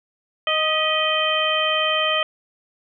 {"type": "harmonic tone with a mistuned harmonic", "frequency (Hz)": 622.3, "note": "D#5", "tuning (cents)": 0, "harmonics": [1, 2, 3, 4, 5], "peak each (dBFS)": [-24, -24, -27, -26, -22], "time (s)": [0.47, 2.23], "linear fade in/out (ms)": 2, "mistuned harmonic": 3, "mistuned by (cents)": 58, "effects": []}